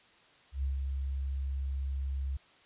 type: tone with ADSR envelope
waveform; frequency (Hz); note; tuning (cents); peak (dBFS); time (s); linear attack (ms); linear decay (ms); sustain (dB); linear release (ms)
sine; 67.8; C#2; -38; -28; 0.52-2.37; 110; 140; -3; 6
effects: white hiss -61 dBFS RMS until 2.65 s + resampled to 8000 Hz